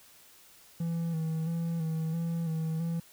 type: tone with vibrato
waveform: triangle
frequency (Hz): 163.7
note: E3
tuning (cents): -12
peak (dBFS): -27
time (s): 0.8-3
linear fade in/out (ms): 5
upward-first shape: square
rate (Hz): 1.5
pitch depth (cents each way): 36
effects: white hiss -57 dBFS RMS until 3.12 s